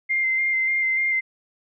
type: tone with vibrato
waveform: sine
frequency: 2093 Hz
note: C7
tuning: in tune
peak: -19 dBFS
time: 0.09-1.21 s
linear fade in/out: 20 ms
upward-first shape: square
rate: 3.4 Hz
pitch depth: 15 cents each way
effects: none